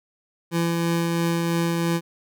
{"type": "tone with tremolo", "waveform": "25% pulse", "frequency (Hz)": 168.5, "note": "E3", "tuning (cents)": 38, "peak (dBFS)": -16, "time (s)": [0.51, 2.01], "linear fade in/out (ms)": 50, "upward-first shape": "triangle", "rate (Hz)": 3, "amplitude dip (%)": 25, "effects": []}